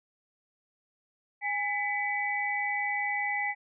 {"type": "tone cluster", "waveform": "sine", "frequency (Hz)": [820, 1995, 2275], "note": ["G#5", "B6", "C#7"], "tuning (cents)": [-22, 17, 44], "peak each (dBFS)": [-33, -30, -35], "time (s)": [1.41, 3.55], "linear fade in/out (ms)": 50, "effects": []}